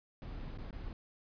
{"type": "noise with dropouts", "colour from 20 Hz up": "brown", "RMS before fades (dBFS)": -43, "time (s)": [0.22, 0.93], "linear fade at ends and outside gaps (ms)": 1, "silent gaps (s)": [[0.575, 0.585], [0.708, 0.728]], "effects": ["resampled to 11025 Hz"]}